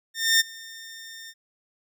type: tone with ADSR envelope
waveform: 15% pulse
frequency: 1814 Hz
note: A#6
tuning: 48 cents flat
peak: -9 dBFS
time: 0.14-1.34 s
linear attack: 260 ms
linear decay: 22 ms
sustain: -24 dB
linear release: 47 ms
effects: none